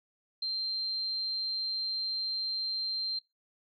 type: tone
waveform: sine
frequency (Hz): 4153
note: C8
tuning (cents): -14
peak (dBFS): -30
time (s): 0.42-3.19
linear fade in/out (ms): 5
effects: noise-tail reverb RT60 0.2 s tail -20 dB re dry